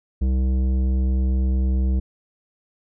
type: tone with tanh clipping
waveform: triangle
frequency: 64.6 Hz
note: C2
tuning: 21 cents flat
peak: -19 dBFS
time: 0.21-2 s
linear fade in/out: 10 ms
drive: 16 dB
effects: none